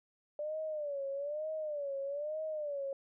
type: tone with vibrato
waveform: sine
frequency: 587.3 Hz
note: D5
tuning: in tune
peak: -35 dBFS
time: 0.39-2.93 s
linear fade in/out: 2 ms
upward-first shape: sine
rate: 1.1 Hz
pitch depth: 120 cents each way
effects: none